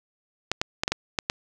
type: clicks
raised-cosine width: 0.2 ms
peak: -6 dBFS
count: 7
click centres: 0.516 / 0.615 / 0.835 / 0.879 / 0.92 / 1.188 / 1.299 s
effects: none